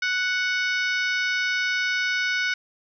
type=harmonic tone; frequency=740 Hz; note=F#5; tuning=in tune; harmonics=2 / 3 / 4 / 5 / 6 / 7 / 8; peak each=-24 / -27 / -35 / -35 / -38 / -35 / -41 dBFS; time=0.02-2.54 s; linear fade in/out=5 ms; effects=none